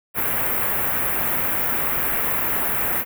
white band-stop noise, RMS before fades -22 dBFS, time 0.14-3.05 s, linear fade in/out 50 ms, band 2200 to 13000 Hz, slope 24 dB/octave, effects none

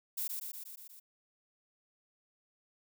violet noise with echo, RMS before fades -36 dBFS, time 0.17-0.28 s, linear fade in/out 10 ms, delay 120 ms, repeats 6, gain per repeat -3 dB, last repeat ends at 1 s, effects none

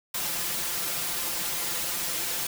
white noise with comb filter, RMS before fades -30 dBFS, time 0.14-2.47 s, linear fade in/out 5 ms, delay 5.8 ms, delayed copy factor +0.85, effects none

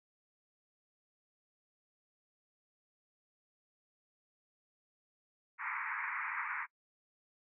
white band-pass noise, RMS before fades -39 dBFS, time 5.58-6.67 s, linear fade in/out 50 ms, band 890 to 2300 Hz, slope 96 dB/octave, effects noise-tail reverb RT60 0.1 s tail -24 dB re dry

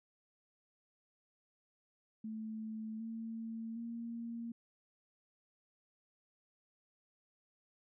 sine tone with pitch steps, 219.2 / 225.8 / 232.5 Hz, A3 / A3 / A#3, -6 / +45 / -4 cents, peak -40 dBFS, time 2.24-4.52 s, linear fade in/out 5 ms, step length 760 ms, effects none

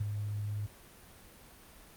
sine tone with ADSR envelope, 103.83 Hz, G#2, in tune, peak -27 dBFS, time 0-0.67 s, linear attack 11 ms, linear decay 18 ms, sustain -6 dB, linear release 16 ms, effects pink hiss -55 dBFS RMS until 1.96 s + Opus 32 kbps

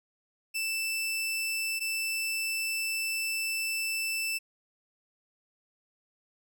sawtooth tone pair in turn, 2651 / 2651 Hz, E7 / E7, +9 / +9 cents, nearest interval unison, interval 0 cents, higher neither, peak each -26 dBFS, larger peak neither, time 0.54-1.8 / 1.8-4.39 s, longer second, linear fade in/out 20 ms, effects none

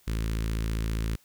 sawtooth tone with notch filter, 55 Hz, A1, in tune, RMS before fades -29 dBFS, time 0.07-1.16 s, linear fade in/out 10 ms, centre 730 Hz, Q 0.68, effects white hiss -62 dBFS RMS until 1.24 s

